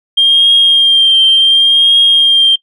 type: tone with vibrato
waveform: sine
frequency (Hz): 3199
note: G7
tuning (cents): +34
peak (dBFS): -3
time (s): 0.17-2.56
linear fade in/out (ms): 10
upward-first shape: triangle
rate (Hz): 0.69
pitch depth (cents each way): 34
effects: noise-tail reverb RT60 0.1 s tail -22 dB re dry + tanh soft clip ceiling 0 dBFS